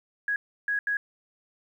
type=tone bursts at uneven times; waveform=sine; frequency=1661.2 Hz; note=G#6; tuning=in tune; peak=-24 dBFS; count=3; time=0.28-0.36 / 0.68-0.79 / 0.87-0.97 s; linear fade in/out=2 ms; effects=10-bit